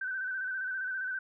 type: tone with vibrato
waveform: sine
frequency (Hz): 1531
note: G6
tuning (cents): -41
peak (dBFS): -32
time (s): 0.01-1.19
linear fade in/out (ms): 5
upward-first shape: square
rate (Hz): 15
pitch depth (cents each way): 38
effects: none